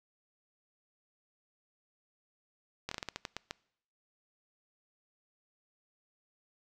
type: slowing click train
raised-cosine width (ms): 0.2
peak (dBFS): -19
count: 10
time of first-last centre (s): 2.89-3.509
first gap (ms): 24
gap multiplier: 1.25
effects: noise-tail reverb RT60 0.7 s tail -24 dB re dry